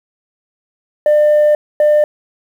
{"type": "tone bursts at uneven times", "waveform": "sine", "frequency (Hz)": 599, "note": "D5", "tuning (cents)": 34, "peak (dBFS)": -5, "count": 2, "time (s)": [[1.06, 1.55], [1.8, 2.04]], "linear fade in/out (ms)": 2, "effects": ["tanh soft clip ceiling -6 dBFS", "7-bit"]}